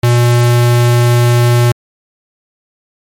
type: tone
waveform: square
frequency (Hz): 120.4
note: B2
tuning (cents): -44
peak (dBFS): -7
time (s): 0.03-1.72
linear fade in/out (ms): 5
effects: MP3 64 kbps